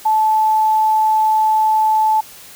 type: tone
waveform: sine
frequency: 870 Hz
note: A5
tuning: 20 cents flat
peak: -11 dBFS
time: 0.05-2.21 s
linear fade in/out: 10 ms
effects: white hiss -39 dBFS RMS until 2.55 s